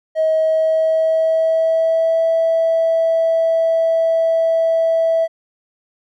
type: tone with pitch glide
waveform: triangle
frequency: 635 to 655.5 Hz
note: D#5 to E5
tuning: +35 to -10 cents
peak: -9 dBFS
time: 0.15-5.28 s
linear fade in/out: 50 ms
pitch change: +55 cents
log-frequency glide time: 0.34-2.24 s
effects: tanh soft clip ceiling -10 dBFS